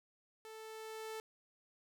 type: tone with level ramp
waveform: sawtooth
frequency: 440 Hz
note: A4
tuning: in tune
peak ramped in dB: -46 to -38 dBFS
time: 0.45-1.2 s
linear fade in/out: 0 ms
effects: none